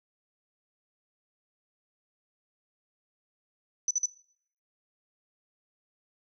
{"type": "tone bursts", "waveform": "sine", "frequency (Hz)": 5990, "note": "F#8", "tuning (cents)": 20, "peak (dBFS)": -23, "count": 3, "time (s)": [3.88, 4.058], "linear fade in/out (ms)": 2, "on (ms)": 28, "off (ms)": 47, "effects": ["noise-tail reverb RT60 0.6 s tail -20 dB re dry"]}